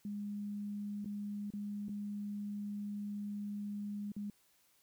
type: tone with dropouts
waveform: sine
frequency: 205.2 Hz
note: G#3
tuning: 21 cents flat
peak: -38 dBFS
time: 0.05-4.3 s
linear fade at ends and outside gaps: 2 ms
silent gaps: 1.046-1.057 / 1.504-1.536 / 1.884-1.892 / 4.119-4.164 s
effects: white hiss -71 dBFS RMS until 4.82 s